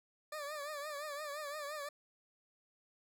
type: tone with vibrato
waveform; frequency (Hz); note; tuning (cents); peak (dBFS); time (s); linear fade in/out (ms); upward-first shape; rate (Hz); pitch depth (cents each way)
20% pulse; 590; D5; +8; -36; 0.32-1.89; 5; triangle; 5.8; 98
effects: none